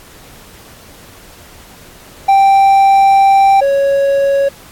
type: tone pair in turn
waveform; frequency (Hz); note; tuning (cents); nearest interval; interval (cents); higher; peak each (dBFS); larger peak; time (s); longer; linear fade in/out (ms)
triangle; 784 / 554.4; G5 / C#5; 0 / 0; tritone; 600; first; -3 / -7; first; 2.28-3.61 / 3.61-4.49; first; 10
effects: pink hiss -39 dBFS RMS until 4.71 s + AAC 64 kbps